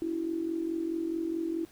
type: tone with amplitude modulation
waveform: sine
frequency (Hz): 330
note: E4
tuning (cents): +2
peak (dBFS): -26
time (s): 0.02-1.65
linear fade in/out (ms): 0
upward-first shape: sine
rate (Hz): 44.7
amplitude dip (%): 70
effects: pink hiss -58 dBFS RMS until 1.71 s